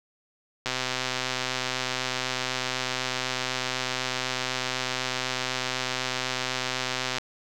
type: click train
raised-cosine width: 0.2 ms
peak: -10 dBFS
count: 836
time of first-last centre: 0.66-7.183 s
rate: 128 Hz
effects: none